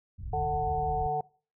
white low-pass noise, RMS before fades -37 dBFS, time 0.18-1.07 s, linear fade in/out 10 ms, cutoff 100 Hz, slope 24 dB/octave
harmonic tone, 148.8 Hz, D3, 23 cents sharp, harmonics 1 / 3 / 5 / 6, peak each -38 / -34 / -28 / -40 dBFS, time 0.33-1.21 s, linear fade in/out 5 ms
effects noise-tail reverb RT60 0.4 s tail -22 dB re dry

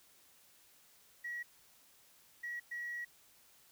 sine tone bursts at uneven times, 1917 Hz, A#6, 48 cents sharp, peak -38 dBFS, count 3, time 1.24-1.43 / 2.43-2.6 / 2.71-3.05 s, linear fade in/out 10 ms, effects tanh soft clip ceiling -34 dBFS + white hiss -65 dBFS RMS until 3.71 s

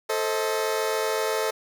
sawtooth chord, A diminished, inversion none, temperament just, 440 / 528 / 633.6 Hz, A4 / C5 / Eb5, 0 / +16 / +31 cents, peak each -22 / -26 / -26 dBFS, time 0.09-1.51 s, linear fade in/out 10 ms, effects none

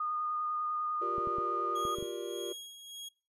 sine tone with vibrato, 1227 Hz, D#6, 25 cents flat, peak -31 dBFS, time 0-1.95 s, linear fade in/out 5 ms, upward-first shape sine, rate 10 Hz, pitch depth 13 cents each way
triangle chord, G minor seventh, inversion third, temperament just, 352.8 / 392 / 470.4 / 588 Hz, F4 / G4 / Bb4 / D5, +18 / 0 / +16 / +2 cents, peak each -38 / -39 / -40 / -44 dBFS, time 1.01-2.53 s, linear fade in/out 10 ms
clicks, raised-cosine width 3 ms, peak -30 dBFS, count 6, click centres 1.182 / 1.273 / 1.384 / 1.852 / 1.985 / 2.026 s
sawtooth tone with tremolo, 3296 Hz, G#7, 14 cents flat, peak -38 dBFS, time 1.75-3.09 s, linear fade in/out 10 ms, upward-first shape sine, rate 1.7 Hz, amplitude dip 60%
effects noise-tail reverb RT60 0.4 s tail -25 dB re dry + resampled to 32000 Hz

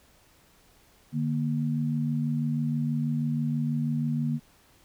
sine tone pair together, 149.3 / 235.5 Hz, D3 / A#3, +29 / +18 cents, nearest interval minor sixth, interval 789 cents, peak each -27 / -28 dBFS, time 1.12-4.4 s, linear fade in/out 50 ms, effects pink hiss -60 dBFS RMS until 4.84 s

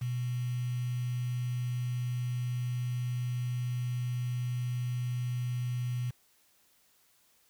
sine tone with quantisation, 123.47 Hz, B2, in tune, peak -30 dBFS, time 0.01-6.11 s, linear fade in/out 10 ms, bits 8, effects white hiss -67 dBFS RMS until 7.49 s

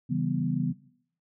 sine chord, C# half-diminished seventh, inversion none, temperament equal with one note detuned, 137.79 / 164.81 / 196 / 246.9 Hz, C#3 / E3 / G3 / B3, -10 / 0 / 0 / 0 cents, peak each -30 / -30 / -34 / -30 dBFS, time 0.09-0.73 s, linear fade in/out 20 ms, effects noise-tail reverb RT60 0.6 s tail -17 dB re dry

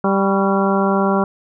harmonic tone with a mistuned harmonic, 196 Hz, G3, in tune, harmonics 1 / 2 / 3 / 4 / 5 / 6 / 7, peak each -17 / -20 / -22 / -23 / -24 / -25 / -25 dBFS, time 0.04-1.24 s, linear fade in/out 2 ms, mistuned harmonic 6, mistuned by -68 cents, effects none

